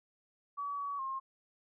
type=tone with pitch steps; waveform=sine; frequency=1139 / 1133 / 1068 Hz; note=C#6 / C#6 / C6; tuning=+47 / +37 / +35 cents; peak=-35 dBFS; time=0.57-1.2 s; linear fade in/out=20 ms; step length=210 ms; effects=none